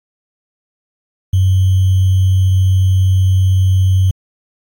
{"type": "tone with sample-and-hold", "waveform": "sine", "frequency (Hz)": 94.1, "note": "F#2", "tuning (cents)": 30, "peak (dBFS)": -8, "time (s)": [1.33, 4.11], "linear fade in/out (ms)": 5, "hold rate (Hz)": 3150, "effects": ["AAC 48 kbps"]}